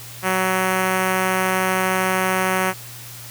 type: tone with notch filter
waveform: 5% pulse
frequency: 186.9 Hz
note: F#3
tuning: 18 cents sharp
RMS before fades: -20 dBFS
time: 0.22-2.74 s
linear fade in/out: 50 ms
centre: 4900 Hz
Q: 1.5
effects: added 119 Hz sine -40 dBFS peak until 3.3 s + white hiss -38 dBFS RMS until 3.3 s